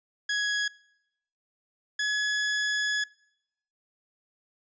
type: tone pair in turn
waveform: sawtooth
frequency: 1669 / 1692.3 Hz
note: G#6 / G#6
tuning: +8 / +32 cents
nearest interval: unison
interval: 24 cents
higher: second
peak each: -22 dBFS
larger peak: neither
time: 0.29-0.68 / 1.99-3.04 s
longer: second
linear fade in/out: 5 ms
effects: noise-tail reverb RT60 0.8 s tail -23 dB re dry + resampled to 16000 Hz